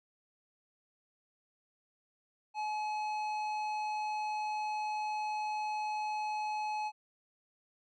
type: tone with tanh clipping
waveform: sine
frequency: 851 Hz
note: G#5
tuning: 42 cents sharp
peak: -35 dBFS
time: 2.54-6.92 s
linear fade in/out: 50 ms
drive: 12 dB
effects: none